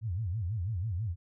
sine tone with vibrato, 98.7 Hz, G2, 12 cents sharp, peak -30 dBFS, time 0.01-1.16 s, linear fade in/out 50 ms, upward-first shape sine, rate 6.1 Hz, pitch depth 280 cents each way, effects none

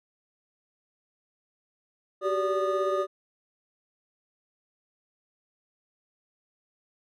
triangle tone cluster, 379.3 / 395.8 / 579 / 1226 Hz, F#4 / G4 / D5 / D#6, +43 / +17 / -25 / -26 cents, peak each -27 / -32 / -26 / -29 dBFS, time 2.21-3.07 s, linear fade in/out 50 ms, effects none

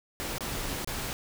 pink noise with dropouts, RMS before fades -34 dBFS, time 0.2-1.13 s, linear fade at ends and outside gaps 0 ms, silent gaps 0.382-0.407 / 0.846-0.874 s, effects none

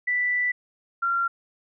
sine tone pair in turn, 1975.5 / 1377.4 Hz, B6 / F6, 0 / -24 cents, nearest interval tritone, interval 624 cents, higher first, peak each -21 dBFS, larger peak neither, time 0.07-0.52 / 1.02-1.28 s, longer first, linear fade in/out 10 ms, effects none

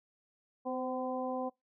harmonic tone with a mistuned harmonic, 254.8 Hz, C4, 46 cents flat, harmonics 1 / 2 / 3 / 4, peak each -38 / -37 / -39 / -43 dBFS, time 0.65-1.5 s, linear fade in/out 20 ms, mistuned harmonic 2, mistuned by +26 cents, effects noise-tail reverb RT60 0.2 s tail -25 dB re dry

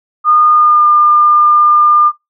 sine tone with pitch glide, 1221 to 1202.8 Hz, D#6 to D6, -33 to +41 cents, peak -5 dBFS, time 0.24-2.12 s, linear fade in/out 50 ms, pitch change -26 cents, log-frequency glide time 0.53-0.88 s, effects noise-tail reverb RT60 0.2 s tail -21 dB re dry

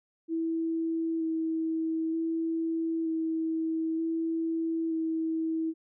sine tone with vibrato, 325 Hz, E4, 24 cents flat, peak -27 dBFS, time 0.28-5.74 s, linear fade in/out 50 ms, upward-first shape square, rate 0.54 Hz, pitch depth 12 cents each way, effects none

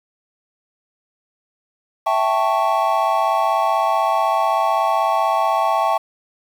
triangle chord, A dominant seventh, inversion second, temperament equal, 659.3 / 784 / 880 / 1108.7 Hz, E5 / G5 / A5 / C#6, 0 / 0 / 0 / 0 cents, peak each -19 dBFS, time 2.06-5.98 s, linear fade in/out 10 ms, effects 7-bit

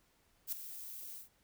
violet noise with ADSR envelope, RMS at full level -35 dBFS, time 0.47-1.29 s, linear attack 53 ms, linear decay 6 ms, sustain -12 dB, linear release 130 ms, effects pink hiss -72 dBFS RMS until 1.43 s

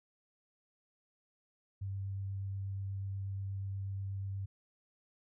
sine tone with vibrato, 97.7 Hz, G2, 5 cents flat, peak -36 dBFS, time 1.81-4.46 s, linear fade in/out 10 ms, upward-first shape triangle, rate 8.3 Hz, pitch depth 10 cents each way, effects none

